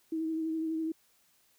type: tone with vibrato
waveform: sine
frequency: 320.7 Hz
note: E4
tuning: 48 cents flat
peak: -30 dBFS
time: 0.12-0.92 s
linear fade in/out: 5 ms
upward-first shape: triangle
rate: 12 Hz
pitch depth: 29 cents each way
effects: white hiss -68 dBFS RMS until 1.58 s